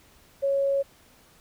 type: tone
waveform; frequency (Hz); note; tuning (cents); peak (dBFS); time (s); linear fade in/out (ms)
sine; 553; C#5; -4; -21; 0.42-0.83; 20
effects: pink hiss -57 dBFS RMS until 1.4 s